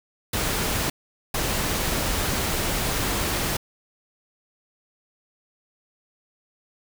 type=noise bursts at uneven times; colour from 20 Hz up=pink; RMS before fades=-25 dBFS; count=2; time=0.33-0.9 / 1.34-3.57 s; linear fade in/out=5 ms; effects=none